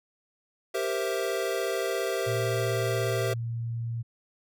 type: chord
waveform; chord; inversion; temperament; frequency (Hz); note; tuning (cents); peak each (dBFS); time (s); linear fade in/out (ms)
square; C dominant seventh; second; equal; 392 / 466.2 / 523.3 / 659.3; G4 / Bb4 / C5 / E5; 0 / 0 / 0 / 0; -32 / -34 / -34 / -34; 0.74-3.34; 10
type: tone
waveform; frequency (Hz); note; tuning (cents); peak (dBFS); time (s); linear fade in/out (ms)
sine; 116.2; A#2; -5; -29; 2.26-4.03; 20
effects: none